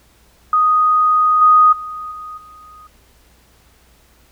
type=tone with level steps; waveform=sine; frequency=1244.5 Hz; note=D#6; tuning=in tune; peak=-10 / -6 / -25 / -28 / -38 dBFS; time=0.53-2.87 s; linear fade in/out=2 ms; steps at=1.41 / 1.72 / 2.11 / 2.37 s; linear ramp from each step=10 ms; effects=added 60 Hz sine -53 dBFS peak until 4.31 s + pink hiss -53 dBFS RMS until 4.31 s